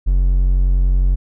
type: tone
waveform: triangle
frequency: 45.52 Hz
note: F#1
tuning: 28 cents flat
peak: -9 dBFS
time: 0.06-1.16 s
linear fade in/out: 20 ms
effects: none